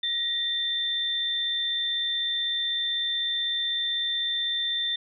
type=tone pair together; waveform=sine; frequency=1887 / 3562 Hz; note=A#6 / A7; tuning=+21 / +21 cents; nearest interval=major seventh; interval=1100 cents; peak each=-35 / -25 dBFS; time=0.03-4.96 s; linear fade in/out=5 ms; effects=none